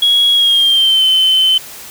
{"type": "tone with pitch glide", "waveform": "sine", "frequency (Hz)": [3322, 3064], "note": ["G#7", "G7"], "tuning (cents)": [0, -40], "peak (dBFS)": -6, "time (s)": [0.02, 1.58], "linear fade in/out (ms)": 5, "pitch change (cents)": -140, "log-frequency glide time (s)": [0.33, 1.04], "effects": ["tanh soft clip ceiling -5 dBFS", "white hiss -32 dBFS RMS until 1.9 s"]}